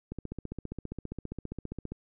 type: click train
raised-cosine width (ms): 3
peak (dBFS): -24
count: 28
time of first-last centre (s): 0.12-1.92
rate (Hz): 15
effects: none